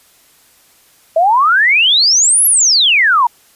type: exponential two-way sweep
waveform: sine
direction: up then down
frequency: 627 to 11590 to 906 Hz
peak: -7 dBFS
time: 1.16-3.27 s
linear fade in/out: 5 ms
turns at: 2.46 s
effects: white hiss -49 dBFS RMS until 3.55 s + resampled to 32000 Hz